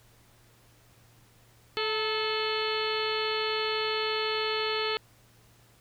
harmonic tone with a mistuned harmonic, 434.1 Hz, A4, 23 cents flat, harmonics 1 / 2 / 3 / 4 / 5 / 6 / 7 / 8 / 9 / 10, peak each -31 / -38 / -35 / -39 / -38 / -38 / -36 / -39 / -46 / -36 dBFS, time 1.77-4.97 s, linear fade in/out 0 ms, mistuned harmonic 2, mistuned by +47 cents, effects added 116 Hz sine -61 dBFS peak until 5.8 s + pink hiss -61 dBFS RMS until 5.8 s

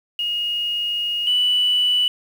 sine tone pair in turn, 2867 / 2966 Hz, F7 / F#7, +45 / +4 cents, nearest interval minor second, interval 59 cents, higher second, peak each -20 / -14 dBFS, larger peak second, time 0.19-1.27 / 1.27-2.08 s, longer first, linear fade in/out 2 ms, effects tanh soft clip ceiling -11 dBFS + 7-bit

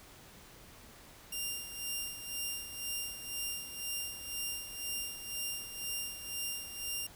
10% pulse tone with tremolo, 2794 Hz, F7, in tune, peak -26 dBFS, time 1.32-7.07 s, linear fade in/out 5 ms, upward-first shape sine, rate 2 Hz, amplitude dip 65%, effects pink hiss -55 dBFS RMS until 7.15 s

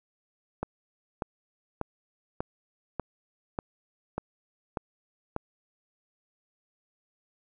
click train, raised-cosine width 1 ms, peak -16 dBFS, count 9, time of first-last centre 0.63-5.364 s, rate 1.69 Hz, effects none

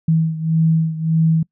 sine beating tone pair, 160.9 / 162.6 Hz, E3 / E3, -42 / -23 cents, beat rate 1.7 Hz, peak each -15 / -19 dBFS, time 0.08-1.43 s, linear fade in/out 5 ms, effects noise-tail reverb RT60 0.1 s tail -25 dB re dry

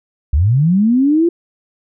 sine linear sweep, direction up, 63.1 to 349.2 Hz, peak -9 dBFS, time 0.33-1.29 s, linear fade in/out 5 ms, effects none

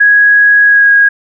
sine tone with pitch glide, 1661.2 to 1642.1 Hz, G#6 to G#6, 0 to -20 cents, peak -3 dBFS, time 0-1.09 s, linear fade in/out 10 ms, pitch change -20 cents, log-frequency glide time 0.64-0.92 s, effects none

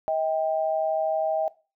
sine tone pair together, 637 / 789.5 Hz, D#5 / G5, +41 / +12 cents, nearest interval major third, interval 371 cents, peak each -24 / -27 dBFS, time 0.08-1.48 s, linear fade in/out 0 ms, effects noise-tail reverb RT60 0.3 s tail -18 dB re dry

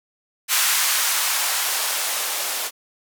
violet noise with band-pass filter sweep, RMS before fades -22 dBFS, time 0.48-2.71 s, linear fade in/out 50 ms, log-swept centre 1300 to 530 Hz, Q 1.1, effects none

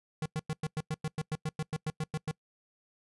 square tone bursts, 155.56 Hz, D#3, in tune, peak -31 dBFS, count 16, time 0.22-2.312 s, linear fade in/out 2 ms, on 37 ms, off 100 ms, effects noise-tail reverb RT60 0.1 s tail -24 dB re dry + resampled to 24000 Hz

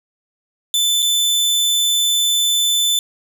sawtooth tone with dropouts, 3520 Hz, A7, in tune, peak -11 dBFS, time 0.74-2.99 s, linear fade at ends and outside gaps 1 ms, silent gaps 1.022-1.026 s, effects none

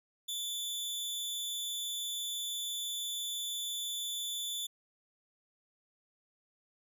sawtooth tone with amplitude modulation, 3500 Hz, A7, 10 cents flat, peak -30 dBFS, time 0.28-4.67 s, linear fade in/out 10 ms, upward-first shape sine, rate 274 Hz, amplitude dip 50%, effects none

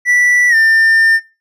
triangle tone with pitch glide, 1963 to 1800.1 Hz, B6 to A6, -11 to +39 cents, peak -6 dBFS, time 0.05-1.2 s, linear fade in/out 50 ms, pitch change -150 cents, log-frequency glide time 0.49-0.55 s, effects noise-tail reverb RT60 0.3 s tail -19 dB re dry + resampled to 32000 Hz

